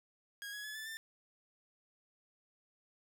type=tone with pitch steps; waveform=sawtooth; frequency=1640 / 1675.4 / 1711.6 / 1748.6 / 1786.4 Hz; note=G#6 / G#6 / A6 / A6 / A6; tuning=-22 / +15 / -48 / -11 / +26 cents; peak=-39 dBFS; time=0.42-0.97 s; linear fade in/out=0 ms; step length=110 ms; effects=none